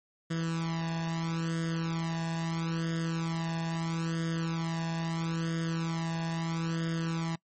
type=tone with flanger; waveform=sawtooth; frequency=164.81 Hz; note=E3; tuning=in tune; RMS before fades=-32 dBFS; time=0.3-7.36 s; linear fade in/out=10 ms; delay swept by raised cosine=0.6 to 1.14 ms; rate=0.76 Hz; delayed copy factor=+0.85; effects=noise-tail reverb RT60 0.1 s tail -23 dB re dry + MP3 32 kbps